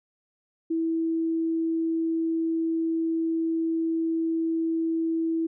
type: tone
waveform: sine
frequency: 327 Hz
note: E4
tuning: 14 cents flat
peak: -23 dBFS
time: 0.7-5.47 s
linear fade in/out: 10 ms
effects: none